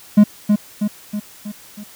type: tone with echo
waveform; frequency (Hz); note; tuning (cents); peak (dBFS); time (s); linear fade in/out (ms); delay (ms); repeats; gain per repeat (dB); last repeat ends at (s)
triangle; 208.2; G#3; +5; -3; 0.17-0.24; 10; 320; 5; -5; 1.84
effects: white hiss -43 dBFS RMS until 1.95 s